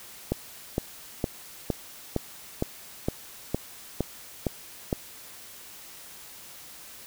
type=click train; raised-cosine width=2 ms; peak=-11 dBFS; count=11; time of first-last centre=0.32-4.928 s; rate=2.17 Hz; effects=white hiss -46 dBFS RMS until 7.06 s